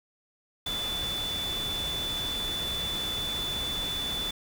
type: tone in noise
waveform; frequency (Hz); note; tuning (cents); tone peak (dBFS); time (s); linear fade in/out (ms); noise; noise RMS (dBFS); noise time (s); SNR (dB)
sine; 3486; A7; -17; -30; 0.66-4.31; 5; pink; -37; 0.66-4.31; +4
effects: none